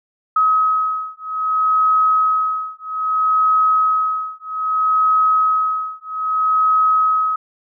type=beating tone pair; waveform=sine; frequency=1273 / 1273.62 Hz; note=D#6 / D#6; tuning=+39 / +40 cents; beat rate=0.62 Hz; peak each=-17 dBFS; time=0.36-7.36 s; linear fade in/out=5 ms; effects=none